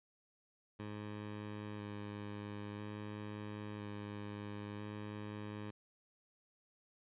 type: tone with vibrato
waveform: 15% pulse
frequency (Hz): 104.1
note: G#2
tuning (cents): +5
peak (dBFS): -37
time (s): 0.79-5.71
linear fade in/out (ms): 10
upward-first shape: square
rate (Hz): 0.5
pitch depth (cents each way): 13
effects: resampled to 8000 Hz + 13-bit